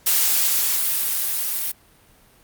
blue noise with level ramp, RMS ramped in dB -17 to -25 dBFS, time 0.06-1.72 s, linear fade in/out 10 ms, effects pink hiss -54 dBFS RMS until 2.43 s + Opus 48 kbps

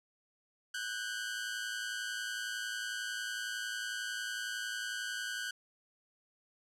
sawtooth tone pair together, 1483 / 1594 Hz, F#6 / G6, +4 / +28 cents, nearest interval minor second, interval 124 cents, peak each -35 / -37 dBFS, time 0.74-5.51 s, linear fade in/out 5 ms, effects low-pass 11000 Hz 12 dB/octave

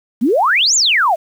sine exponential two-way sweep, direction up then down, 207.7 to 7520 to 597 Hz, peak -10 dBFS, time 0.21-1.16 s, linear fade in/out 20 ms, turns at 0.75 s, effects 7-bit

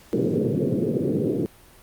white band-pass noise, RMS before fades -23 dBFS, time 0.13-1.46 s, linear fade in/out 0 ms, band 110 to 470 Hz, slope 48 dB/octave, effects pink hiss -51 dBFS RMS until 1.82 s + Opus 48 kbps

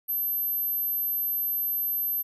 sine tone, 12380 Hz, G9, 23 cents flat, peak -25 dBFS, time 0.08-2.23 s, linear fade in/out 20 ms, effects none

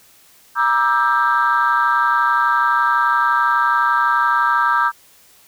sine chord, E half-diminished seventh, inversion second, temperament just, 949.3 / 1186.7 / 1318.5 / 1582.2 Hz, Bb5 / D6 / E6 / G6, +31 / +18 / 0 / +16 cents, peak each -18 dBFS, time 0.55-4.92 s, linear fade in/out 50 ms, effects tanh soft clip ceiling -6 dBFS + white hiss -50 dBFS RMS until 5.47 s

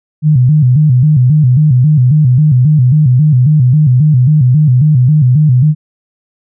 sine tone with vibrato, 138.5 Hz, C#3, 1 cent flat, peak -4 dBFS, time 0.22-5.75 s, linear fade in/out 50 ms, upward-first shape square, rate 3.7 Hz, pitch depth 170 cents each way, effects none

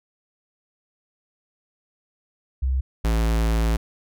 sine / square tone pair in turn, 65.41 / 55.67 Hz, C2 / A1, 0 / +21 cents, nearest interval minor third, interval 279 cents, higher first, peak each -19 / -19 dBFS, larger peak neither, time 2.62-2.81 / 3.04-3.77 s, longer second, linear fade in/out 10 ms, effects none

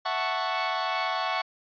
sawtooth chord, F# minor seventh, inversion third, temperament equal, 659.3 / 740 / 880 / 1108.7 Hz, E5 / F#5 / A5 / C#6, 0 / 0 / 0 / 0 cents, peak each -30 / -27 / -30 / -26 dBFS, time 0.05-1.42 s, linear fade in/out 10 ms, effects resampled to 11025 Hz

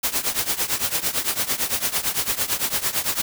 white noise with tremolo, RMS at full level -20 dBFS, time 0.03-3.22 s, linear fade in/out 10 ms, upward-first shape triangle, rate 8.9 Hz, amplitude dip 90%, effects none

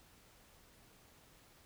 silence, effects pink hiss -64 dBFS RMS until 1.65 s

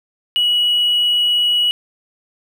triangle tone with hard clipping, 2923 Hz, F#7, 22 cents flat, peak -13 dBFS, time 0.36-1.71 s, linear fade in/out 0 ms, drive 4 dB, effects none

